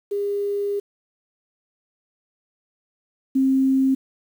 sine tone pair in turn, 405 / 266 Hz, G#4 / C4, -43 / +29 cents, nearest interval perfect fifth, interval 728 cents, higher first, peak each -21 / -15 dBFS, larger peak second, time 0.11-0.8 / 3.35-3.95 s, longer first, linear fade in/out 10 ms, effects 8-bit

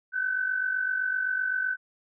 sine tone pair together, 1510.2 / 1558 Hz, F#6 / G6, +35 / -11 cents, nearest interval minor second, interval 54 cents, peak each -26 / -32 dBFS, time 0.12-1.77 s, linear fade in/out 50 ms, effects none

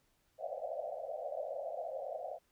pink band-pass noise, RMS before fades -41 dBFS, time 0.38-2.39 s, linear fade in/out 50 ms, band 520 to 730 Hz, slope 96 dB/octave, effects pink hiss -75 dBFS RMS until 2.51 s

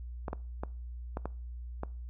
clicks, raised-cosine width 1 ms, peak -21 dBFS, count 6, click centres 0.282 / 0.331 / 0.635 / 1.171 / 1.256 / 1.834 s, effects noise-tail reverb RT60 0.4 s tail -22 dB re dry + added 60 Hz sine -39 dBFS peak until 2.09 s

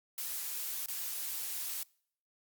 blue noise with dropouts, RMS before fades -38 dBFS, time 0.18-1.83 s, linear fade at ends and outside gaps 1 ms, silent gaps 0.86-0.884 s, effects noise-tail reverb RT60 0.6 s tail -25 dB re dry + Opus 48 kbps

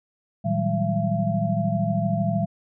sine tone cluster, 114.8 / 159.1 / 185.6 / 198.6 / 677 Hz, A#2 / D#3 / F#3 / G3 / E5, -26 / +39 / +6 / +23 / +46 cents, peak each -27 dBFS, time 0.44-2.46 s, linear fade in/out 20 ms, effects none

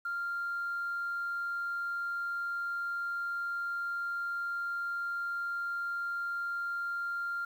sine tone, 1393 Hz, F6, 5 cents flat, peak -31 dBFS, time 0.05-7.45 s, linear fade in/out 5 ms, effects tanh soft clip ceiling -29 dBFS + 10-bit

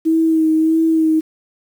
sine tone with vibrato, 320 Hz, D#4, 49 cents sharp, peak -11 dBFS, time 0.05-1.21 s, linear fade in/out 20 ms, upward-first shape sine, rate 1.6 Hz, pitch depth 24 cents each way, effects 7-bit

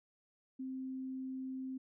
sine tone, 261.6 Hz, C4, in tune, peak -39 dBFS, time 0.59-1.78 s, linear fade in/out 10 ms, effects none

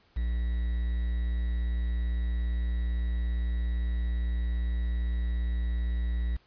triangle tone with quantisation, 58.8 Hz, A#1, 16 cents sharp, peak -24 dBFS, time 0.16-6.37 s, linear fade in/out 10 ms, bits 8, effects pink hiss -64 dBFS RMS until 6.46 s + resampled to 11025 Hz

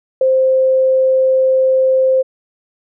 sine tone with ADSR envelope, 523.3 Hz, C5, in tune, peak -7 dBFS, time 0.21-2.23 s, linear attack 4 ms, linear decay 4 ms, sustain -2 dB, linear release 22 ms, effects none

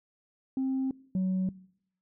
sine tone pair in turn, 264.4 / 186.96 Hz, C4 / F#3, +18 / +18 cents, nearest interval tritone, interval 600 cents, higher first, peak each -25 / -23 dBFS, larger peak second, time 0.57-0.91 / 1.15-1.49 s, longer neither, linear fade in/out 2 ms, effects noise-tail reverb RT60 0.7 s tail -23 dB re dry + tanh soft clip ceiling -24 dBFS

